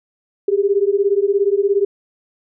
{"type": "beating tone pair", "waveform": "sine", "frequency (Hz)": [392, 409], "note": ["G4", "G#4"], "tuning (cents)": [0, -26], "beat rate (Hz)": 17, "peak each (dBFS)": -16, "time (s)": [0.48, 1.85], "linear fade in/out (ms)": 5, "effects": []}